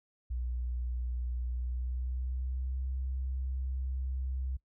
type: tone with pitch glide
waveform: sine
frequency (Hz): 61 to 65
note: B1 to C2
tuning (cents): -21 to -11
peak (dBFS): -32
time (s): 0.3-4.57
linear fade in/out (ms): 10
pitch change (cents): +110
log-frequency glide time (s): 1.46-2.85
effects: noise-tail reverb RT60 0.1 s tail -20 dB re dry

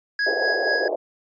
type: tone with tremolo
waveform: square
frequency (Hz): 1661.2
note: G#6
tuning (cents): 0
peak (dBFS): -20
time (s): 0.19-0.88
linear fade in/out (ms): 2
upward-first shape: sine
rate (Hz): 4.2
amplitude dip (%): 50
type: band-pass noise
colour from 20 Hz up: white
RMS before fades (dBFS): -25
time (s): 0.26-0.96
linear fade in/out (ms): 10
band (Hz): 370 to 700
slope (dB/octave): 48
effects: resampled to 16000 Hz

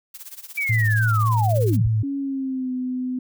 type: noise with tremolo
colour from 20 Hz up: blue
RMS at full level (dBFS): -36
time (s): 0.14-1.77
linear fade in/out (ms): 5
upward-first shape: sine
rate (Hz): 17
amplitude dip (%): 85
type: linear sweep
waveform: sine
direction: down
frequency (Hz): 2340 to 30.16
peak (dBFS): -21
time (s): 0.57-1.88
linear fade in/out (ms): 10
type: tone with vibrato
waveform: sine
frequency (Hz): 110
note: A2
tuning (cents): 0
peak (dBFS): -17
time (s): 0.69-2.03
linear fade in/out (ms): 10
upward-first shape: triangle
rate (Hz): 3.6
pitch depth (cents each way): 47
type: tone with pitch glide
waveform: sine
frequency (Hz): 278 to 253.5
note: C#4 to B3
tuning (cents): +5 to +45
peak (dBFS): -23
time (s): 2.03-3.19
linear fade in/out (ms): 5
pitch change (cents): -160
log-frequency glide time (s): 2.18-2.72
effects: none

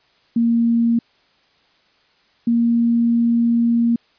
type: tone pair in turn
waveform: sine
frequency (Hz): 232.7 / 234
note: A#3 / A#3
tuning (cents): -3 / +7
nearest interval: unison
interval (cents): 10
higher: second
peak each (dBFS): -13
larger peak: neither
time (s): 0.36-0.99 / 2.47-3.96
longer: second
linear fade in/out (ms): 5
effects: white hiss -58 dBFS RMS until 4.18 s + resampled to 11025 Hz

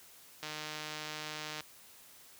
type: click train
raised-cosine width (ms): 0.2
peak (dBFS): -23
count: 181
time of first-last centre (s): 0.43-1.606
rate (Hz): 153
effects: white hiss -57 dBFS RMS until 2.39 s + high-pass 60 Hz 12 dB/octave

